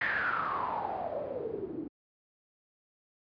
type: noise with low-pass filter sweep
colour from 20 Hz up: white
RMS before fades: -34 dBFS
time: 0.01-1.88 s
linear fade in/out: 5 ms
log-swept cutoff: 1900 to 300 Hz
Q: 8.2
effects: high-pass 80 Hz 12 dB/octave + resampled to 11025 Hz